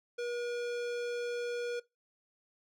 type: tone with hard clipping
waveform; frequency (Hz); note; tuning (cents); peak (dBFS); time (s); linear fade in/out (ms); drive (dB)
sine; 480.4; B4; -48; -36; 0.18-1.8; 10; 18
effects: noise-tail reverb RT60 0.2 s tail -20 dB re dry